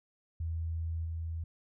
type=tone with level steps; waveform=sine; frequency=82 Hz; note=E2; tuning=9 cents flat; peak=-32 / -34 dBFS; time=0.4-1.44 s; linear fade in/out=5 ms; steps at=1.04 s; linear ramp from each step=20 ms; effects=none